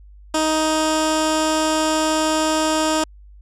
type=tone with low-pass filter; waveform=15% pulse; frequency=313 Hz; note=D#4; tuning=10 cents sharp; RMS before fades=-19 dBFS; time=0.34-3.04 s; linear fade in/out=5 ms; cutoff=8100 Hz; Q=2; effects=added 50 Hz sine -41 dBFS peak until 3.41 s